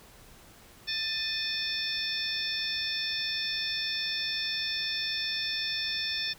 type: harmonic tone with a mistuned harmonic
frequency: 888 Hz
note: A5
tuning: 16 cents sharp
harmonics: 2 / 3 / 4 / 5 / 6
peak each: -38 / -38 / -34 / -39 / -33 dBFS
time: 0.87-6.34 s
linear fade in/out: 20 ms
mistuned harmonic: 3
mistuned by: -120 cents
effects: pink hiss -54 dBFS RMS until 6.38 s